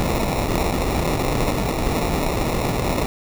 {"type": "noise with sample-and-hold", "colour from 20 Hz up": "pink", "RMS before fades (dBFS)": -21, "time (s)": [0, 3.06], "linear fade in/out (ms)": 0, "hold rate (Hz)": 1575, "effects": []}